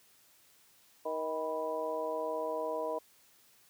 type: harmonic tone with a mistuned harmonic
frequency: 157.6 Hz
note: D#3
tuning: 23 cents sharp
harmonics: 2 / 3 / 4 / 5 / 6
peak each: -45 / -37 / -36 / -47 / -39 dBFS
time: 1.05-2.99 s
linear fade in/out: 10 ms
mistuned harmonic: 6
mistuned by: +71 cents
effects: white hiss -64 dBFS RMS until 3.69 s + high-pass 60 Hz 12 dB/octave

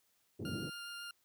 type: band-pass noise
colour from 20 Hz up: pink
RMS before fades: -41 dBFS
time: 0.39-0.7 s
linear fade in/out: 10 ms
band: 100 to 400 Hz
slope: 24 dB/octave
type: tone with vibrato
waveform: 20% pulse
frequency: 1404 Hz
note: F6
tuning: 9 cents sharp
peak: -39 dBFS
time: 0.45-1.11 s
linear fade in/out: 2 ms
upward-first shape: triangle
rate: 7.3 Hz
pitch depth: 8 cents each way
effects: white hiss -75 dBFS RMS until 1.24 s + high-pass 60 Hz 12 dB/octave

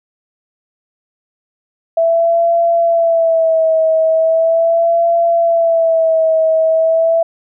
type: tone with vibrato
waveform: sine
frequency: 659.3 Hz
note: E5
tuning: in tune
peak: -9 dBFS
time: 1.97-7.23 s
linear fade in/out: 5 ms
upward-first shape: sine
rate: 0.39 Hz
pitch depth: 48 cents each way
effects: none

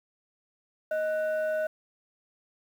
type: tone pair together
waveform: sine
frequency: 624 / 1484.1 Hz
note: D#5 / F#6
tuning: +5 / +5 cents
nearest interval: octave + minor third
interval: 1500 cents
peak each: -25 / -34 dBFS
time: 0.91-1.67 s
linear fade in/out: 5 ms
effects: tanh soft clip ceiling -22 dBFS + 9-bit

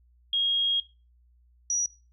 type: tone pair in turn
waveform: sine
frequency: 3268 / 5810 Hz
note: G#7 / F#8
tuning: -29 / -32 cents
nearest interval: minor seventh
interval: 997 cents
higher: second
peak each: -23 dBFS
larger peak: neither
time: 0.33-0.8 / 1.7-1.86 s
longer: first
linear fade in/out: 2 ms
effects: noise-tail reverb RT60 0.3 s tail -18 dB re dry + added 60 Hz sine -58 dBFS peak until 2.12 s

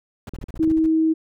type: noise bursts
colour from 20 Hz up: brown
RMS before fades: -34 dBFS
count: 9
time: 0.27-0.862 s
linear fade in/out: 2 ms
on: 24 ms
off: 47 ms
type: clicks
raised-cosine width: 3 ms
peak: -20 dBFS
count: 8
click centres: 0.337 / 0.387 / 0.44 / 0.542 / 0.595 / 0.634 / 0.676 / 0.715 s
type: tone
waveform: sine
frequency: 319.5 Hz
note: D#4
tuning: 46 cents sharp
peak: -15 dBFS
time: 0.59-1.14 s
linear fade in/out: 20 ms
effects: none

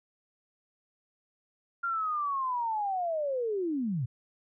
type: linear sweep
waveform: sine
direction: down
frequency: 1400 to 110.3 Hz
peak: -28 dBFS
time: 1.83-4.06 s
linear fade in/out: 10 ms
effects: none

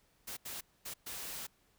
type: noise bursts at uneven times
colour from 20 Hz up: white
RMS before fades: -43 dBFS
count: 4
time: 0.27-0.37 / 0.45-0.61 / 0.85-0.94 / 1.06-1.47 s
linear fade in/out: 10 ms
effects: pink hiss -71 dBFS RMS until 1.78 s

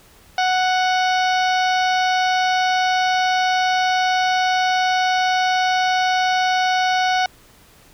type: harmonic tone with a mistuned harmonic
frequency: 740 Hz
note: F#5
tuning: in tune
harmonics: 1 / 2 / 3 / 4 / 5 / 6 / 7 / 8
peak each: -17 / -23 / -27 / -29 / -31 / -33 / -34 / -35 dBFS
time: 0.38-7.26 s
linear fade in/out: 2 ms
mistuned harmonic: 8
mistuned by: -43 cents
effects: pink hiss -50 dBFS RMS until 7.93 s

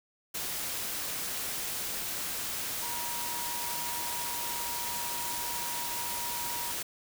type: tone in noise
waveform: sine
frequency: 953 Hz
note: A#5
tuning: 38 cents sharp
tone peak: -39 dBFS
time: 2.82-6.72 s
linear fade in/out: 10 ms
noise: white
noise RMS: -35 dBFS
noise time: 0.34-6.83 s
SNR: -7 dB
effects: none

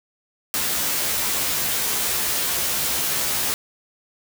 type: noise with comb filter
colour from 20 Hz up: white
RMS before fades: -23 dBFS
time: 0.54-3.54 s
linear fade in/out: 0 ms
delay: 14 ms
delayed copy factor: +0.95
effects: none

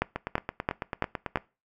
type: two click trains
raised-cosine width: 0.5 ms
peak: -9 / -15 dBFS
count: 5 / 12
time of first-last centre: 0.02-1.358 / 0.16-1.373 s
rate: 2.99 / 9.07 Hz
effects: noise-tail reverb RT60 0.3 s tail -22 dB re dry

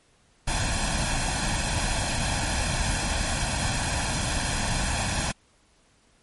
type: noise with comb filter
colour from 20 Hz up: pink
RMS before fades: -26 dBFS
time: 0.47-5.32 s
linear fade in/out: 10 ms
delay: 1.2 ms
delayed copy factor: +0.7
effects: pink hiss -62 dBFS RMS until 6.22 s + MP3 48 kbps

